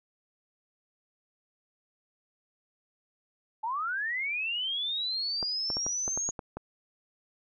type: linear sweep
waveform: sine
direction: up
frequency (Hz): 849 to 6700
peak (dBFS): -29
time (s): 3.63-6.31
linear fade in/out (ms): 10
type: clicks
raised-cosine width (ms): 1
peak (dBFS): -22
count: 9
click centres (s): 5.428 / 5.702 / 5.769 / 5.865 / 6.079 / 6.175 / 6.29 / 6.392 / 6.57
effects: none